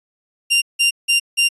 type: tone bursts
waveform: sawtooth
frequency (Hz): 2783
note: F7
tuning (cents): -7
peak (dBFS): -9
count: 4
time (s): 0.5-1.49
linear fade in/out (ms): 20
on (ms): 120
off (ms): 170
effects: resampled to 24000 Hz